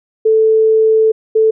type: tone pair in turn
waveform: sine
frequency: 440.1 / 440.1 Hz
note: A4 / A4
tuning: 0 / 0 cents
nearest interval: unison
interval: 0 cents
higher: neither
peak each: -7 dBFS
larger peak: neither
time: 0.25-1.12 / 1.35-1.51 s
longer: first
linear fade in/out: 10 ms
effects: none